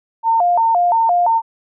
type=tone with vibrato; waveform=sine; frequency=800 Hz; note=G5; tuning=35 cents sharp; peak=-11 dBFS; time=0.23-1.42 s; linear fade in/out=50 ms; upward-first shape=square; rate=2.9 Hz; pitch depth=220 cents each way; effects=none